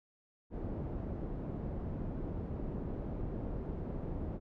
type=low-pass noise; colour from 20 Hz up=pink; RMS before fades=-39 dBFS; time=0.5-4.4 s; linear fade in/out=50 ms; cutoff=450 Hz; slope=12 dB/octave; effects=none